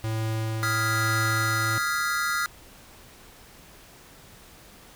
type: tone with tremolo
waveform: square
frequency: 110.8 Hz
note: A2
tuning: 13 cents sharp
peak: -26 dBFS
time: 0.04-1.78 s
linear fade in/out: 0 ms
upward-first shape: sine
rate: 1.1 Hz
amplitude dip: 25%
type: chord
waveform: square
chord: F half-diminished seventh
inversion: third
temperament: equal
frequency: 1244.5 / 1396.9 / 1661.2 / 1975.5 Hz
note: Eb6 / F6 / Ab6 / Cb7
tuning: 0 / 0 / 0 / 0 cents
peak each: -31 / -28 / -33 / -33 dBFS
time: 0.63-2.46 s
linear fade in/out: 0 ms
effects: pink hiss -50 dBFS RMS until 4.95 s